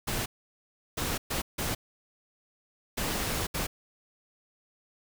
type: noise bursts at uneven times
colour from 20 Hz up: pink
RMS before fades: -31 dBFS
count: 6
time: 0.07-0.26 / 0.97-1.18 / 1.3-1.42 / 1.58-1.75 / 2.97-3.47 / 3.54-3.67 s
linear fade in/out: 10 ms
effects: none